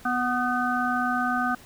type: harmonic tone with a mistuned harmonic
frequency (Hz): 246.9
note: B3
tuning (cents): 0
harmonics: 1 / 3 / 5 / 6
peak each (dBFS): -28 / -28 / -28 / -28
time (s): 0.05-1.55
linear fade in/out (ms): 5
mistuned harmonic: 6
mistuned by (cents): +42
effects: pink hiss -50 dBFS RMS until 1.65 s